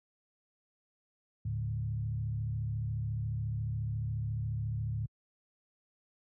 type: tone with frequency modulation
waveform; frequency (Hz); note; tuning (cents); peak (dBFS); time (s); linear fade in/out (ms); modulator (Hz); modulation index
sine; 110; A2; 0; -31; 1.45-5.06; 5; 34.2; 0.88
effects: high-pass 60 Hz 12 dB/octave